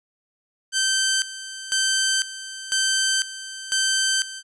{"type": "tone with tremolo", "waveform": "10% pulse", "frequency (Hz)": 1551, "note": "G6", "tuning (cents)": -19, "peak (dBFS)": -10, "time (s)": [0.72, 4.43], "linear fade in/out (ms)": 50, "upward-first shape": "square", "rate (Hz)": 1, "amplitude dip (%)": 80, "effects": ["resampled to 22050 Hz"]}